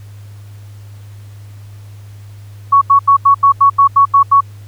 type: tone bursts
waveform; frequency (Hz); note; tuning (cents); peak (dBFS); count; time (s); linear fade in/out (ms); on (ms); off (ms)
sine; 1115; C#6; +10; -4; 10; 2.72-4.408; 10; 95; 82
effects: added 102 Hz sine -31 dBFS peak until 4.67 s + pink hiss -48 dBFS RMS until 4.67 s